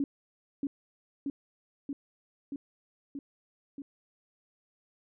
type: tone with echo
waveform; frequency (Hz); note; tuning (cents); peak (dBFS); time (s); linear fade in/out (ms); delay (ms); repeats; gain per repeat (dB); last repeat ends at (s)
sine; 280; C#4; +18; -26; 0-0.04; 2; 630; 6; -2; 3.82
effects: none